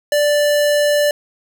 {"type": "tone", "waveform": "square", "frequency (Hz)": 587, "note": "D5", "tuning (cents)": -1, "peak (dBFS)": -13, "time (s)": [0.12, 1.11], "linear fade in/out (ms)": 2, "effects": []}